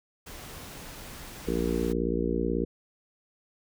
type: noise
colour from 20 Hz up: pink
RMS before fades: -43 dBFS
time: 0.26-1.93 s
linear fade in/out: 10 ms
type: harmonic tone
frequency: 58.27 Hz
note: A#1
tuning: in tune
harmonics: 1 / 3 / 4 / 5 / 6 / 7 / 8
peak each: -33 / -33 / -33 / -33 / -33 / -33 / -33 dBFS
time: 1.47-2.65 s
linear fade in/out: 10 ms
effects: none